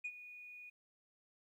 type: tone with ADSR envelope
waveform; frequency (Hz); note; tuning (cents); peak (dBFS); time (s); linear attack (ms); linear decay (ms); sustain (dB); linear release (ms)
sine; 2462; D#7; -19; -36; 0.04-0.7; 12; 57; -14; 10
effects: tanh soft clip ceiling -36 dBFS + 13-bit